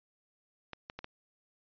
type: clicks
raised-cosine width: 0.3 ms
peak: -25 dBFS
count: 4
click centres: 0.733 / 0.899 / 0.99 / 1.044 s
effects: resampled to 11025 Hz